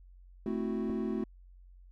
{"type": "chord", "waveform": "triangle", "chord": "F# half-diminished seventh", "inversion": "first", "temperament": "equal", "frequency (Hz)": [220, 261.6, 329.6, 370], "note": ["A3", "C4", "E4", "F#4"], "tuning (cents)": [0, 0, 0, 0], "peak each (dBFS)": [-32, -36, -37, -35], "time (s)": [0.46, 1.24], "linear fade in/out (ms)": 2}
{"type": "clicks", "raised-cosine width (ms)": 2, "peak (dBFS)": -29, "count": 2, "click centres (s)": [0.897, 0.9]}
{"effects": ["added 45 Hz sine -52 dBFS peak until 1.91 s"]}